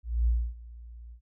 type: tone with ADSR envelope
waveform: sine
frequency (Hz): 58.27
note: A#1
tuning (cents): 0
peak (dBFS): -20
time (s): 0.03-1.21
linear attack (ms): 240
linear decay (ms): 270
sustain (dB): -22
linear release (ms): 88
effects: none